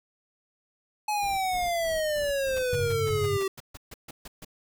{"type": "exponential sweep", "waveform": "square", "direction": "down", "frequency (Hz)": [853, 383], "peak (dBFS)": -26, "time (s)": [1.08, 3.48], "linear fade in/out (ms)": 5}
{"type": "noise with tremolo", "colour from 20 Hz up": "brown", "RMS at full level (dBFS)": -43, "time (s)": [1.22, 3.41], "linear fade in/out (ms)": 5, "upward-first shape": "square", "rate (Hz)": 3.2, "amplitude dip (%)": 70}
{"type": "noise bursts", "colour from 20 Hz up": "pink", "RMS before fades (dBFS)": -42, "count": 12, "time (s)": [2.56, 4.448], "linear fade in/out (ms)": 5, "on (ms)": 29, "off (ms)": 140}
{"type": "chord", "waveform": "sine", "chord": "F# suspended second", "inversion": "none", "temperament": "equal with one note detuned", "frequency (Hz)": [94.06, 103.83, 138.59], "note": ["F#2", "G#2", "C#3"], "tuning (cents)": [29, 0, 0], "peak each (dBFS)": -33, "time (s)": [2.73, 3.37], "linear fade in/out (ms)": 0}
{"effects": []}